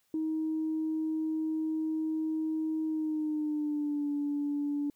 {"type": "tone with pitch glide", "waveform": "sine", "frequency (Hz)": [315.4, 289.2], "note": ["D#4", "D4"], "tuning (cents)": [24, -27], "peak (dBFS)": -28, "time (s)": [0.14, 4.9], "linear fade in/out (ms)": 2, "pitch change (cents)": -151, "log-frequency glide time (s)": [2.85, 4.1], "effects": ["tanh soft clip ceiling -24 dBFS", "white hiss -73 dBFS RMS until 4.95 s"]}